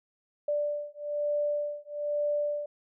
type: beating tone pair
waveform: sine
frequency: 587.3 / 588.4 Hz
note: D5 / D5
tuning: 0 / +3 cents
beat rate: 1.1 Hz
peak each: -31 dBFS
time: 0.48-2.66 s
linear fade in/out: 5 ms
effects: none